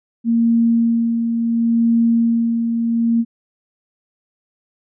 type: tone with tremolo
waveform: sine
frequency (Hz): 231.3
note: A#3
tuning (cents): -13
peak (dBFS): -11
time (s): 0.24-3.25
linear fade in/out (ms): 50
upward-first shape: sine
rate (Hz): 0.71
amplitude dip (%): 45
effects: none